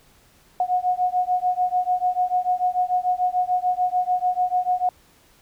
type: beating tone pair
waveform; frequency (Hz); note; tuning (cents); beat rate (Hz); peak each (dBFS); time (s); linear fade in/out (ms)
sine; 724 / 730.8; F#5 / F#5; -38 / -22; 6.8; -22; 0.6-4.89; 2
effects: pink hiss -56 dBFS RMS until 5.41 s